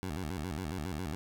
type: tone with vibrato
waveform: 15% pulse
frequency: 83.6 Hz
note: E2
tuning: 25 cents sharp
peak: -29 dBFS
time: 0.03-1.15 s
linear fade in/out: 0 ms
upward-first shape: square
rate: 7.3 Hz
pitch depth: 190 cents each way
effects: none